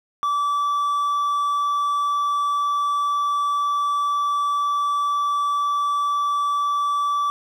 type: tone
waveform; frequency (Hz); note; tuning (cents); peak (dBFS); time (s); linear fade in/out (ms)
triangle; 1157; D6; -26; -17; 0.23-7.3; 0
effects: none